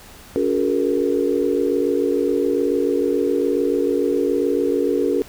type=tone cluster; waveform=sine; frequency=283.4 / 365.7 / 424.6 / 471.6 Hz; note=C#4 / F#4 / G#4 / A#4; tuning=+38 / -20 / +38 / +20 cents; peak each=-22 dBFS; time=0.36-5.22 s; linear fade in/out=0 ms; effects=pink hiss -43 dBFS RMS until 5.28 s